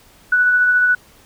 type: tone with tremolo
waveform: sine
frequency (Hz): 1480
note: F#6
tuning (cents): 0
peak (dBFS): -10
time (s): 0.32-0.95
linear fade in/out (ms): 5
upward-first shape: sine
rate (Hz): 14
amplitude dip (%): 25
effects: pink hiss -49 dBFS RMS until 1.25 s